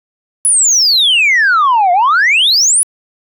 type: exponential two-way sweep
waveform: sine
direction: down then up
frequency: 10548 to 687 to 10548 Hz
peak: -5 dBFS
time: 0.45-2.83 s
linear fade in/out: 0 ms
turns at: 1.92 s
effects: tanh soft clip ceiling -5 dBFS